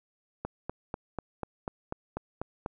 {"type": "click train", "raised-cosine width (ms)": 1, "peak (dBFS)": -19, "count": 10, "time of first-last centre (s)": [0.45, 2.661], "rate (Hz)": 4.07, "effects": []}